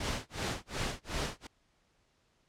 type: noise with tremolo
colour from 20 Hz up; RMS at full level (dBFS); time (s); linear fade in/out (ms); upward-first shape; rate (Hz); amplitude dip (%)
pink; -33; 0-1.47; 5; sine; 2.7; 100
effects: pink hiss -72 dBFS RMS until 2.48 s + low-pass 7000 Hz 12 dB/octave